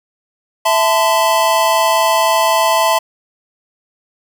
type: chord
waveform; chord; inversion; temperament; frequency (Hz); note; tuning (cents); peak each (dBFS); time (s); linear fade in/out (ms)
square; A minor; second; equal with one note detuned; 659.3 / 880 / 1023.8; E5 / A5 / C6; 0 / 0 / -38; -16; 0.65-2.99; 10
effects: none